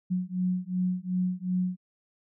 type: beating tone pair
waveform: sine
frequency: 181.1 / 183.8 Hz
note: F#3 / F#3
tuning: -37 / -11 cents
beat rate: 2.7 Hz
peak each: -29 dBFS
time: 0.1-1.77 s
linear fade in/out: 20 ms
effects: none